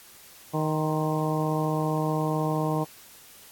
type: harmonic tone with a mistuned harmonic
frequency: 155.56 Hz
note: D#3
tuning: in tune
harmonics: 1 / 2 / 3 / 4 / 5 / 6 / 7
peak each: -27 / -30 / -32 / -33 / -34 / -35 / -35 dBFS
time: 0.53-2.85 s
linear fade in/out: 20 ms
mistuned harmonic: 7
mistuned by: -48 cents
effects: white hiss -50 dBFS RMS until 3.51 s + AAC 64 kbps